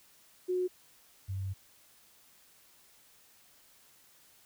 sine tone pair in turn, 364.5 / 96.21 Hz, F#4 / G2, -26 / -32 cents, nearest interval octave + major seventh, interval 2306 cents, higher first, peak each -28 / -33 dBFS, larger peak first, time 0.48-0.68 / 1.28-1.54 s, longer second, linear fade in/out 20 ms, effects white hiss -62 dBFS RMS until 4.45 s

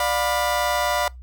30% pulse chord, B diminished, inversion first, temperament just, 592.7 / 711.2 / 987.8 Hz, D5 / F5 / B5, +16 / +31 / 0 cents, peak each -22 dBFS, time 0-1.08 s, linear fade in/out 2 ms, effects noise-tail reverb RT60 0.2 s tail -25 dB re dry + added 62 Hz sine -37 dBFS peak until 1.22 s

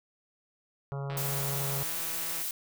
harmonic tone, 139 Hz, C#3, 5 cents sharp, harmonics 1 / 3 / 4 / 5 / 6 / 7 / 8 / 9 / 10, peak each -33 / -43 / -45 / -47 / -49 / -50 / -51 / -52 / -53 dBFS, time 0.92-1.83 s, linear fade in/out 0 ms
click train, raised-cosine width 0.3 ms, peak -27 dBFS, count 217, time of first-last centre 1.1-2.417 s, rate 164 Hz
blue noise, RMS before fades -34 dBFS, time 1.17-2.51 s, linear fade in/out 2 ms
effects none

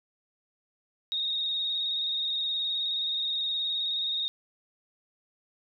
sine tone with vibrato, 3729 Hz, A#7, in tune, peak -27 dBFS, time 1.12-4.28 s, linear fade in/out 0 ms, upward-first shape square, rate 19 Hz, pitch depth 24 cents each way, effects none

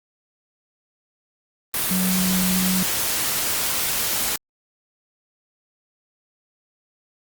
sine tone in noise, 185 Hz, F#3, in tune, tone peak -20 dBFS, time 1.91-2.83 s, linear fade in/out 2 ms, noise white, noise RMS -23 dBFS, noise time 1.74-4.36 s, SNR 0 dB, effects Opus 32 kbps

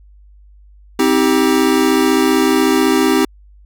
square chord, C minor, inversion none, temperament equal with one note detuned, 261.6 / 317.5 / 392 Hz, C4 / Eb4 / G4, 0 / +35 / 0 cents, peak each -16 dBFS, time 0.99-3.25 s, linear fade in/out 5 ms, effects added 50 Hz sine -41 dBFS peak until 3.65 s

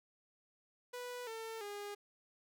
sawtooth tone with pitch steps, 492.3 / 448.8 / 409.2 Hz, B4 / A4 / G#4, -6 / +34 / -26 cents, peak -39 dBFS, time 0.93-1.95 s, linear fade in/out 10 ms, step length 340 ms, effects none

